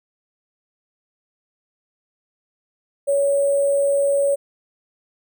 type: tone with sample-and-hold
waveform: sine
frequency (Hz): 560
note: C#5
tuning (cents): +18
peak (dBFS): -15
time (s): 3.07-4.36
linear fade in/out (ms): 20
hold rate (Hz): 8820
effects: none

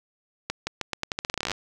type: accelerating click train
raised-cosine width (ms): 0.2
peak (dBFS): -10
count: 19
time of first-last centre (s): 0.5-1.516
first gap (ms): 170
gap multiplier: 0.84
effects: none

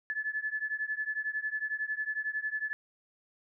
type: beating tone pair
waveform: sine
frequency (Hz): 1723 / 1734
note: A6 / A6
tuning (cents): -37 / -26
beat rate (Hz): 11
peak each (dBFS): -34 / -35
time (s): 0.1-2.73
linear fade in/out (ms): 0
effects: none

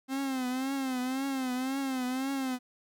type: tone with vibrato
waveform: 45% pulse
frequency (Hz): 262.2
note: C4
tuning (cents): +4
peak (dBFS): -30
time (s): 0.08-2.59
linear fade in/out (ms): 50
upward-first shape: triangle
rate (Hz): 1.9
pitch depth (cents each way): 95
effects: none

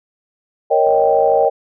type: chord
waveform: sine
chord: Eb dominant seventh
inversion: second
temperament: equal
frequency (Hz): 466.2 / 554.4 / 622.3 / 784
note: Bb4 / Db5 / Eb5 / G5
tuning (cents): 0 / 0 / 0 / 0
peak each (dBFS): -16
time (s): 0.7-1.5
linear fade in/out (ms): 20
type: click train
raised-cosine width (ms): 1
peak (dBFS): -24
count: 32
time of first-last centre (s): 0.87-1.448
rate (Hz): 53.6
effects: none

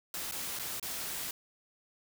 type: noise with dropouts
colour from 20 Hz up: white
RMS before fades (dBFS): -38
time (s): 0.14-1.31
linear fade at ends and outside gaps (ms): 2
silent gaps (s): 0.313-0.321 / 0.59-0.595 / 0.798-0.827
effects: none

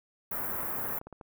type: band-stop noise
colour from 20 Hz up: white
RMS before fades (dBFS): -34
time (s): 0.31-0.99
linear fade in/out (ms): 5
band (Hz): 1600 to 14000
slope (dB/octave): 24
type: clicks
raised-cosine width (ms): 1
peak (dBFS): -31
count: 6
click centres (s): 0.786 / 0.855 / 1.014 / 1.07 / 1.127 / 1.212
effects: none

